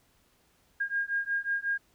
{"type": "beating tone pair", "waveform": "sine", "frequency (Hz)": [1618, 1623.5], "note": ["G#6", "G#6"], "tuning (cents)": [-46, -40], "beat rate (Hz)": 5.5, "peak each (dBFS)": -31, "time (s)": [0.8, 1.78], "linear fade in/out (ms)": 10, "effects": ["pink hiss -67 dBFS RMS until 1.94 s"]}